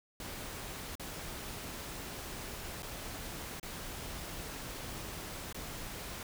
pink noise with dropouts, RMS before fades -43 dBFS, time 0.2-6.23 s, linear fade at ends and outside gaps 2 ms, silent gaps 0.954-0.996 / 2.823-2.829 / 3.598-3.629 / 5.527-5.545 s, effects none

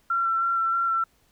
sine tone with vibrato, 1356 Hz, E6, 49 cents sharp, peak -21 dBFS, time 0.1-1.04 s, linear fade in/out 5 ms, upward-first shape square, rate 3.2 Hz, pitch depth 13 cents each way, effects pink hiss -64 dBFS RMS until 1.31 s

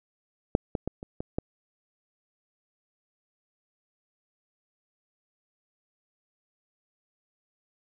clicks, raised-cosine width 2 ms, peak -6 / -14 / -16 / -25 / -19 / -14 dBFS, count 6, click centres 0.551 / 0.752 / 0.876 / 1.029 / 1.205 / 1.385 s, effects none

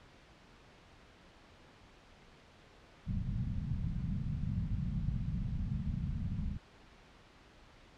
white low-pass noise, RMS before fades -36 dBFS, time 3.06-6.58 s, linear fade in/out 20 ms, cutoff 200 Hz, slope 48 dB/octave, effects pink hiss -59 dBFS RMS until 7.97 s + low-pass 4000 Hz 12 dB/octave

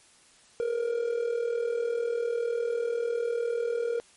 triangle tone with amplitude modulation, 470.5 Hz, A#4, 16 cents sharp, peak -21 dBFS, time 0.6-4 s, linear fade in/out 0 ms, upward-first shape sine, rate 40 Hz, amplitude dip 70%, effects white hiss -58 dBFS RMS until 4.16 s + MP3 48 kbps

